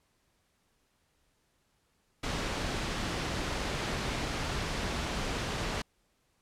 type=low-pass noise; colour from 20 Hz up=pink; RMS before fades=-34 dBFS; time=2.23-5.82 s; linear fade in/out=5 ms; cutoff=5400 Hz; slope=12 dB/octave; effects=pink hiss -73 dBFS RMS until 6.41 s + low-pass 12000 Hz 12 dB/octave